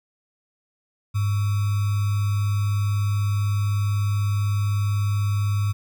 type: tone with sample-and-hold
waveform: sine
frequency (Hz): 102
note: G#2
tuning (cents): -31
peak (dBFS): -19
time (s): 1.14-5.73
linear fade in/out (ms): 20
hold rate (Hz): 1225
effects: none